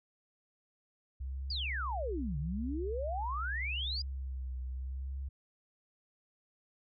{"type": "tone with vibrato", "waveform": "sine", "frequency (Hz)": 65.6, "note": "C2", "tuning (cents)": 5, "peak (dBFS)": -36, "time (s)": [1.2, 5.29], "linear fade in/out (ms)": 10, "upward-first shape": "triangle", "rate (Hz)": 0.81, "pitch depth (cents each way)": 61}
{"type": "exponential two-way sweep", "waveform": "sine", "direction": "down then up", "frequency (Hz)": [4978, 136.9, 4978], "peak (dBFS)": -35, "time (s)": [1.5, 4.02], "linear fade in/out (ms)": 5, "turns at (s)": 2.38}
{"effects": []}